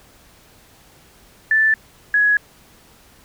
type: tone pair in turn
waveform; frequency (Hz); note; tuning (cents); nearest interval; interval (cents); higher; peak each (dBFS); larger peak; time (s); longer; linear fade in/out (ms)
sine; 1760 / 1676.2; A6 / G#6; 0 / +16; minor second; 84; first; -12; neither; 1.51-1.74 / 2.14-2.37; neither; 2
effects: pink hiss -50 dBFS RMS until 3.24 s